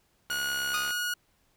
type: tone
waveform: sawtooth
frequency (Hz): 1449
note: F#6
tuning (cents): -37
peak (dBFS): -25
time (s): 0.3-1.14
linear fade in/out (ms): 5
type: click train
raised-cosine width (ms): 0.3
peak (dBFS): -24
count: 43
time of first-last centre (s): 0.3-0.907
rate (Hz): 69.2
type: tone with exponential decay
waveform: sawtooth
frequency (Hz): 1239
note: D#6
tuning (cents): -8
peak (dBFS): -24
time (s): 0.74-1.12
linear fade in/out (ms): 2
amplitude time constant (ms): 82
effects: pink hiss -69 dBFS RMS until 1.56 s